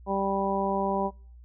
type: harmonic tone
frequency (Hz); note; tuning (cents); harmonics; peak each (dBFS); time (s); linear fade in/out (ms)
196; G3; 0; 1 / 2 / 3 / 4 / 5; -31 / -31 / -31 / -31 / -31; 0.06-1.11; 50
effects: noise-tail reverb RT60 0.5 s tail -25 dB re dry + added 60 Hz sine -46 dBFS peak until 1.44 s

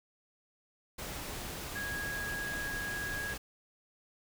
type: tone in noise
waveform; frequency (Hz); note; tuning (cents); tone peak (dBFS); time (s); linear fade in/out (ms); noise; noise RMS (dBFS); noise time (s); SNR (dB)
sine; 1649; G#6; -13; -36; 1.75-3.34; 10; pink; -41; 0.98-3.38; +2
effects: none

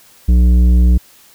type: tone with tanh clipping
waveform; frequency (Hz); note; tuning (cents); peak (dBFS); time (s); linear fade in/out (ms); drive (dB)
triangle; 60.7; B1; -29; -8; 0.28-0.98; 10; 14
effects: white hiss -46 dBFS RMS until 1.34 s

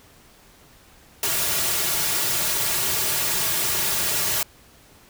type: noise with comb filter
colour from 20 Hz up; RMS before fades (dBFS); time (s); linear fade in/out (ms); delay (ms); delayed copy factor
white; -23; 1.23-4.43; 2; 3.9; -0.7
effects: pink hiss -52 dBFS RMS until 5.09 s

